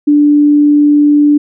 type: tone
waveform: sine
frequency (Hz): 293.5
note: D4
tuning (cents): -1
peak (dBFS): -4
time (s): 0.07-1.38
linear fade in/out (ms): 10
effects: none